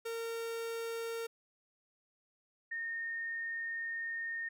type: tone pair in turn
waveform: 45% pulse / sine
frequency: 459 / 1836 Hz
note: A#4 / A#6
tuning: -27 / -27 cents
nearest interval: 2 octaves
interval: 2400 cents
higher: second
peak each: -37 / -36 dBFS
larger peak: second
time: 0.05-1.27 / 2.71-4.49 s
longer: second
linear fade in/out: 10 ms
effects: none